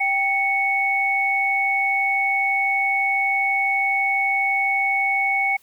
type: tone pair together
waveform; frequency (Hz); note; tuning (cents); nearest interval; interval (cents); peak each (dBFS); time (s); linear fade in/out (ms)
sine; 784.8 / 2217; G5 / C#7; +2 / 0; octave + tritone; 1798; -23 / -19; 0-5.57; 10
effects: white hiss -57 dBFS RMS until 5.62 s